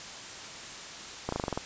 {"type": "slowing click train", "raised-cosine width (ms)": 1, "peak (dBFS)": -16, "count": 8, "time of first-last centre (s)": [1.29, 1.575], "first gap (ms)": 34, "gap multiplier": 1.06, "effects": ["white hiss -42 dBFS RMS until 1.65 s", "resampled to 16000 Hz"]}